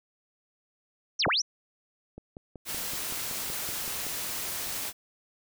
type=linear two-way sweep; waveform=sine; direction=down then up; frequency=6220 to 42.75 to 6220 Hz; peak=-23 dBFS; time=1.19-1.42 s; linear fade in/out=10 ms; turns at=1.27 s
type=click train; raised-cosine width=2 ms; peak=-29 dBFS; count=11; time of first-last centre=2.18-4.067 s; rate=5.3 Hz
type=noise; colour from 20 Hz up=white; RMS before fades=-34 dBFS; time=2.65-4.93 s; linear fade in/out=50 ms
effects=none

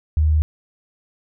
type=tone; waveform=sine; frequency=77.1 Hz; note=D#2; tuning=15 cents flat; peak=-13 dBFS; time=0.17-0.42 s; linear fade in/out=0 ms; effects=none

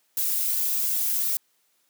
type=noise with flanger; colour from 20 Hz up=violet; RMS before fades=-25 dBFS; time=0.17-1.37 s; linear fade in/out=2 ms; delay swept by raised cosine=1.6 to 3.1 ms; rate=1.4 Hz; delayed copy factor=-0.65; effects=white hiss -68 dBFS RMS until 1.89 s + high-pass 200 Hz 12 dB/octave

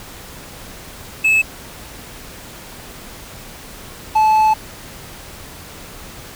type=tone pair in turn; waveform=triangle; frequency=2600 / 867.6 Hz; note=E7 / A5; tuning=-24 / -25 cents; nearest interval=octave + perfect fifth; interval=1901 cents; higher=first; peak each=-9 / -8 dBFS; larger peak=second; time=1.24-1.42 / 4.15-4.54 s; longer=second; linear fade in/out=10 ms; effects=pink hiss -36 dBFS RMS until 6.35 s

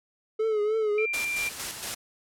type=tone with vibrato; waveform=triangle; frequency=430 Hz; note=A4; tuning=40 cents flat; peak=-21 dBFS; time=0.39-1.06 s; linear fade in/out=10 ms; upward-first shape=triangle; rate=3.3 Hz; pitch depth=75 cents each way
type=tone; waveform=sine; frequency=2373 Hz; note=D7; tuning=17 cents sharp; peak=-27 dBFS; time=0.98-1.49 s; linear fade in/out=2 ms
type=noise with tremolo; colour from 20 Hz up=white; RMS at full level=-32 dBFS; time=1.13-1.95 s; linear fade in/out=10 ms; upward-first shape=square; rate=4.3 Hz; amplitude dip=45%
effects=low-pass 11000 Hz 12 dB/octave

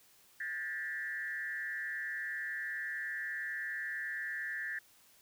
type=tone with frequency modulation; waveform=sine; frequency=1760 Hz; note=A6; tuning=in tune; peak=-36 dBFS; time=0.4-4.79 s; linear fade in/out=5 ms; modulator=149 Hz; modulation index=1; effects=white hiss -64 dBFS RMS until 5.21 s

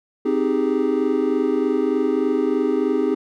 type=chord; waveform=triangle; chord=Ab major seventh; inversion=first; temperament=equal; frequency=261.6 / 311.1 / 392 / 415.3 Hz; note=C4 / Eb4 / G4 / Ab4; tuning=0 / 0 / 0 / 0 cents; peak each=-21 dBFS; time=0.25-3.15 s; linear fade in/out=10 ms; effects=none

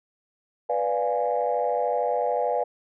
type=chord; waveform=sine; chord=B diminished seventh; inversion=none; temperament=equal; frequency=493.9 / 587.3 / 698.5 / 830.6 Hz; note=B4 / D5 / F5 / Ab5; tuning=0 / 0 / 0 / 0 cents; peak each=-26 / -27 / -27 / -28 dBFS; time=0.69-2.64 s; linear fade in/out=10 ms; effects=tanh soft clip ceiling -13 dBFS

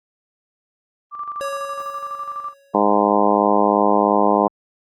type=tone with tremolo; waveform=sine; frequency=1176 Hz; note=D6; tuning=2 cents sharp; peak=-24 dBFS; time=1.11-2.54 s; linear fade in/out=50 ms; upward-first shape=square; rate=12 Hz; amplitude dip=55%
type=tone with exponential decay; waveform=square; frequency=555 Hz; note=C#5; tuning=2 cents sharp; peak=-24 dBFS; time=1.41-3.12 s; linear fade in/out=0 ms; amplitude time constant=370 ms
type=harmonic tone; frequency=103 Hz; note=G#2; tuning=14 cents flat; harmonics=2 / 3 / 4 / 5 / 6 / 7 / 8 / 9 / 10; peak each=-22 / -22 / -22 / -22 / -22 / -22 / -22 / -22 / -22 dBFS; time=2.74-4.48 s; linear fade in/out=10 ms
effects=Opus 32 kbps

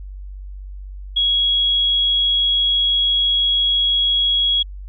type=tone; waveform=sine; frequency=3322 Hz; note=G#7; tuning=in tune; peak=-14 dBFS; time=1.16-4.63 s; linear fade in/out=10 ms; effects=added 48 Hz sine -30 dBFS peak until 4.88 s

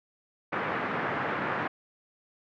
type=band-pass noise; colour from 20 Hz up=white; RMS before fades=-31 dBFS; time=0.52-1.68 s; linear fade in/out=10 ms; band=110 to 1800 Hz; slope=24 dB/octave; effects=none

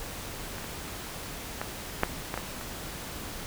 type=clicks; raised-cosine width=0.5 ms; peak=-22 / -24 / -15 / -7 / -15 / -16 / -23 dBFS; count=7; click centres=0.583 / 0.643 / 1.615 / 2.034 / 2.341 / 2.376 / 2.612 s; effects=pink hiss -39 dBFS RMS until 3.46 s

